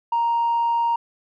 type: tone with tanh clipping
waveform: triangle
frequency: 934 Hz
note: A#5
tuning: 3 cents sharp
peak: -18 dBFS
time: 0.12-0.96 s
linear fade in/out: 5 ms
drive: 5 dB
effects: none